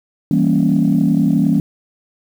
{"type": "chord", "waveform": "sine", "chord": "E diminished seventh", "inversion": "none", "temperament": "equal", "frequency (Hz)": [164.81, 196, 233.1, 277.2], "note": ["E3", "G3", "Bb3", "Db4"], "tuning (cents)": [0, 0, 0, 0], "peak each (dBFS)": -16, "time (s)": [0.31, 1.6], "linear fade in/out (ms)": 2, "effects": ["tanh soft clip ceiling -4 dBFS", "7-bit"]}